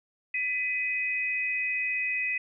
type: tone pair together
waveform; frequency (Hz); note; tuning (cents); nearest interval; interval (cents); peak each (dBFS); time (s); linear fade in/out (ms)
sine; 1998 / 2517; B6 / D#7; +20 / +19; major third; 399; -31 / -28; 0.34-2.38; 5
effects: none